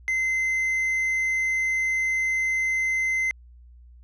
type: tone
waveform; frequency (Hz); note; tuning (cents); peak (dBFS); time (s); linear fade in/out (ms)
triangle; 2065; C7; -23; -20; 0.08-3.31; 0
effects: added 60 Hz sine -46 dBFS peak until 4.03 s + resampled to 22050 Hz